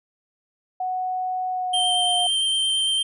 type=tone with pitch glide; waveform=sine; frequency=740 to 715.6 Hz; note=F#5 to F5; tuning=0 to +42 cents; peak=-23 dBFS; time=0.8-2.27 s; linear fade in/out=5 ms; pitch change=-58 cents; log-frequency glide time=1.5-2.14 s
type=tone with vibrato; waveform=square; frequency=3136 Hz; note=G7; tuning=in tune; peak=-20 dBFS; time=1.73-3.03 s; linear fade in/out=10 ms; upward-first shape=triangle; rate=8.8 Hz; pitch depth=12 cents each way
effects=resampled to 24000 Hz